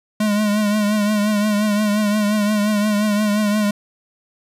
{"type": "tone with vibrato", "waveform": "square", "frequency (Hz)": 209.3, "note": "G#3", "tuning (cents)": 14, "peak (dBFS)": -16, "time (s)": [0.2, 3.71], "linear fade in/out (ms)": 5, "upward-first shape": "triangle", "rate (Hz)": 5.7, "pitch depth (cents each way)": 56, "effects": ["resampled to 32000 Hz", "9-bit"]}